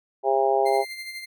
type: harmonic tone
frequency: 134.6 Hz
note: C3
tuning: 49 cents sharp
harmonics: 3 / 4 / 5 / 6 / 7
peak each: -23 / -26 / -24 / -23 / -35 dBFS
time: 0.23-0.85 s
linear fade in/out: 50 ms
type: tone with tremolo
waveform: 30% pulse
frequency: 2093 Hz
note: C7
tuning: in tune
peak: -29 dBFS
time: 0.65-1.26 s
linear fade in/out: 20 ms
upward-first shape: sine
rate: 12 Hz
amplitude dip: 50%
effects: none